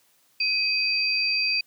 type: tone pair together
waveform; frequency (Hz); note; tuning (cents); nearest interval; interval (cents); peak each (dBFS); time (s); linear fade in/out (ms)
sine; 2516 / 4687; D#7 / D8; +19 / -4; major seventh; 1077; -24; 0.4-1.61; 5
effects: white hiss -63 dBFS RMS until 1.66 s + high-pass 100 Hz 12 dB/octave